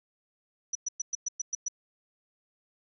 sine tone bursts, 5910 Hz, F#8, 3 cents flat, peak -28 dBFS, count 8, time 0.73-1.684 s, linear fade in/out 5 ms, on 23 ms, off 110 ms, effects none

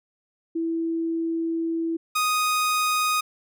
sine / sawtooth tone pair in turn, 329.6 / 1244.4 Hz, E4 / D#6, 0 / 0 cents, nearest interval octave + major seventh, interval 2300 cents, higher second, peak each -23 / -17 dBFS, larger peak second, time 0.55-1.97 / 2.15-3.21 s, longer first, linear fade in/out 10 ms, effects none

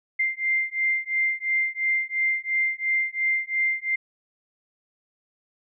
sine beating tone pair, 2093 / 2095.9 Hz, C7 / C7, 0 / +2 cents, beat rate 2.9 Hz, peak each -25 dBFS, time 0.19-3.96 s, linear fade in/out 10 ms, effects none

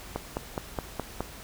click train, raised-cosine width 1 ms, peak -15 dBFS, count 6, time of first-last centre 0.16-1.206 s, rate 4.78 Hz, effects added 50 Hz sine -50 dBFS peak until 1.43 s + pink hiss -45 dBFS RMS until 1.43 s

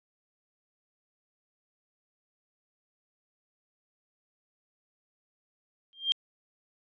sine tone with exponential growth, 3191 Hz, G7, 30 cents sharp, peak -19 dBFS, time 5.93-6.12 s, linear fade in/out 0 ms, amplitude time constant 40 ms, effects resampled to 16000 Hz

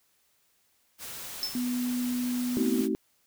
white noise, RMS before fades -40 dBFS, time 0.98-2.89 s, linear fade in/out 50 ms
triangle tone with exponential decay, 5274 Hz, E8, in tune, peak -24 dBFS, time 1.43-1.65 s, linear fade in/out 0 ms, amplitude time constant 47 ms
sine tone, 246.9 Hz, B3, in tune, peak -27 dBFS, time 1.55-2.81 s, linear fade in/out 2 ms
sine chord, A diminished seventh, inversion none, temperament just, 220 / 264 / 316.8 / 380.2 Hz, A3 / C4 / Eb4 / Gb4, 0 / +16 / +31 / +47 cents, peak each -31 dBFS, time 2.57-2.95 s, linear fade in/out 0 ms
effects white hiss -69 dBFS RMS until 3.26 s

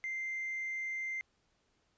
triangle tone with hard clipping, 2088 Hz, C7, 4 cents flat, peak -35 dBFS, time 0.04-1.21 s, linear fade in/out 0 ms, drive 2 dB, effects pink hiss -75 dBFS RMS until 1.97 s + resampled to 16000 Hz

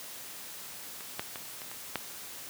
clicks, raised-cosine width 0.3 ms, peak -29 / -16 / -23 / -26 / -27 / -14 dBFS, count 6, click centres 1.008 / 1.195 / 1.358 / 1.618 / 1.715 / 1.957 s, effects white hiss -44 dBFS RMS until 2.49 s + high-pass 80 Hz 12 dB/octave

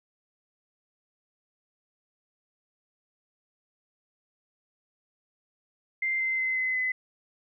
sine tone with pitch steps, 2090 / 2073 / 2056 / 2040 / 2023 Hz, C7 / C7 / C7 / C7 / B6, -2 / -17 / -31 / -44 / +41 cents, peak -25 dBFS, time 6.02-6.92 s, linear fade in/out 5 ms, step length 180 ms, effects none

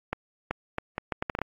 accelerating click train, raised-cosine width 0.5 ms, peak -13 dBFS, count 10, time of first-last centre 0.13-1.417 s, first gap 380 ms, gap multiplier 0.72, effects AAC 48 kbps

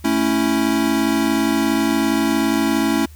square chord, A major, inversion none, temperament equal, 220 / 277.2 / 329.6 Hz, A3 / C#4 / E4, 0 / 0 / 0 cents, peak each -22 / -20 / -21 dBFS, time 0.04-3.06 s, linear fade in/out 10 ms, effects added 76 Hz sine -38 dBFS peak until 3.15 s + white hiss -51 dBFS RMS until 3.15 s

